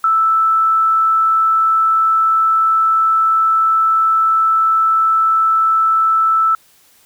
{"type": "tone", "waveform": "sine", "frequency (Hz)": 1318.5, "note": "E6", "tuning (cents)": 0, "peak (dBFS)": -10, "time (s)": [0.04, 6.55], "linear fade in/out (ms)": 2, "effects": ["white hiss -51 dBFS RMS until 7.05 s"]}